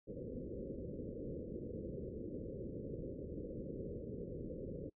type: low-pass noise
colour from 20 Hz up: white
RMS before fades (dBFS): -45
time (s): 0.07-4.9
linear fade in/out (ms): 20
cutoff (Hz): 540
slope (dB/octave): 96
effects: noise-tail reverb RT60 0.1 s tail -25 dB re dry